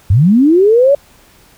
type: linear sweep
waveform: sine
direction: up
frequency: 82.41 to 580 Hz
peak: -5 dBFS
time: 0.1-0.95 s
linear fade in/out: 5 ms
effects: pink hiss -46 dBFS RMS until 1.57 s